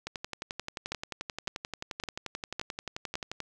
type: two click trains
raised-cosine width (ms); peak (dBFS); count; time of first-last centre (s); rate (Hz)
0.2; -18 / -15; 39 / 5; 0.07-3.403 / 0.92-3.155; 11.4 / 1.79
effects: none